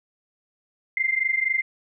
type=tone pair together; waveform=sine; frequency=2076 / 2100 Hz; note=C7 / C7; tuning=-14 / +6 cents; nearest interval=unison; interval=20 cents; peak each=-24 / -23 dBFS; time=0.97-1.62 s; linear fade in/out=2 ms; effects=none